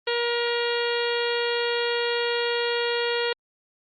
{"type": "harmonic tone with a mistuned harmonic", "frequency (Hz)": 474.9, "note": "A#4", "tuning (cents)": 32, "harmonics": [1, 2, 3, 4, 5, 6, 7, 8, 9], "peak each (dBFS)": [-25, -33, -33, -32, -36, -34, -34, -39, -36], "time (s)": [0.07, 3.33], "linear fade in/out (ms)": 5, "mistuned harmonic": 6, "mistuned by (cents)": -17, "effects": ["Opus 32 kbps"]}